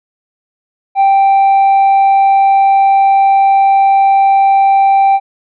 triangle tone with tanh clipping, 784 Hz, G5, in tune, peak -6 dBFS, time 0.95-5.2 s, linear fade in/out 50 ms, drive 7 dB, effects none

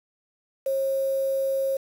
sine tone with quantisation, 540 Hz, C#5, 45 cents flat, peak -22 dBFS, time 0.66-1.77 s, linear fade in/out 5 ms, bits 7, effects none

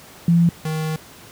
sine / square tone pair in turn, 170 / 157.07 Hz, F3 / D#3, -46 / +17 cents, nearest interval minor second, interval 137 cents, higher first, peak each -11 / -22 dBFS, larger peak first, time 0.28-0.49 / 0.65-0.96 s, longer second, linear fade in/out 2 ms, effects pink hiss -43 dBFS RMS until 1.31 s + high-pass 80 Hz 12 dB/octave

